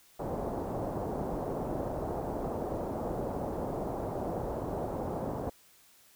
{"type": "low-pass noise", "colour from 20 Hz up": "white", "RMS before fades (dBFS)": -35, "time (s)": [0.19, 5.5], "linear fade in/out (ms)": 10, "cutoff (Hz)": 750, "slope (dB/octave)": 24, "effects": ["white hiss -61 dBFS RMS until 6.15 s"]}